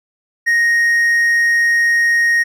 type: tone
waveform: triangle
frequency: 1868 Hz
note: A#6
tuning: 3 cents sharp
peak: -9 dBFS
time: 0.46-2.44 s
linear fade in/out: 20 ms
effects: none